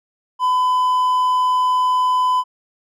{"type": "tone", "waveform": "triangle", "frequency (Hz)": 1007, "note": "B5", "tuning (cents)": 33, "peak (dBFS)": -12, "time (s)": [0.39, 2.44], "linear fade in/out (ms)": 50, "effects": []}